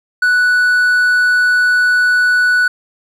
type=tone with hard clipping; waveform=triangle; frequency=1480 Hz; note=F#6; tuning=in tune; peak=-10 dBFS; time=0.22-2.68 s; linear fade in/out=5 ms; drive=6 dB; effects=none